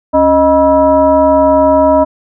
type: tone with frequency modulation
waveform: sine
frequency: 622.3 Hz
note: D#5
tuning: in tune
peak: -5 dBFS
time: 0.13-2.05 s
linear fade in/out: 20 ms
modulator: 346 Hz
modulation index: 1
effects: none